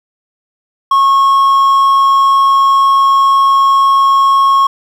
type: tone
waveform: triangle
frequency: 1093 Hz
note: C#6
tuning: 25 cents flat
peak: -4 dBFS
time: 0.91-4.67 s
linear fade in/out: 5 ms
effects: 7-bit